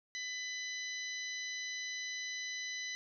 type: harmonic tone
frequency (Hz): 1000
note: B5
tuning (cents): +21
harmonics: 2 / 3 / 4 / 5 / 6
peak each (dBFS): -41 / -50 / -44 / -54 / -46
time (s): 0.15-2.95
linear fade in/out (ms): 0
effects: none